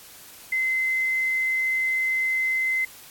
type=tone; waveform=sine; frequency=2059 Hz; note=C7; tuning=28 cents flat; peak=-21 dBFS; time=0.52-2.85 s; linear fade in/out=5 ms; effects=white hiss -46 dBFS RMS until 3.1 s + AAC 64 kbps